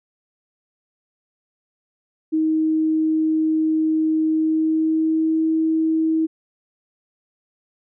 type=tone with pitch glide; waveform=sine; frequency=315.3 to 319.9 Hz; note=D#4 to D#4; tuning=+23 to +48 cents; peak=-16 dBFS; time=2.32-6.27 s; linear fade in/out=20 ms; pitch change=+25 cents; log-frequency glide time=4.28-5.46 s; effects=none